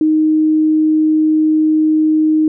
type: tone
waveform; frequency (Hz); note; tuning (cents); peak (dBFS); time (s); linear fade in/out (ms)
sine; 311.1; D#4; 0; -9; 0.01-2.48; 2
effects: none